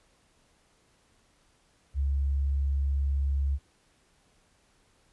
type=tone; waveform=sine; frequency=69.3 Hz; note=C#2; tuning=in tune; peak=-24 dBFS; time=1.94-3.59 s; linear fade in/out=50 ms; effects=pink hiss -66 dBFS RMS until 5.12 s + resampled to 24000 Hz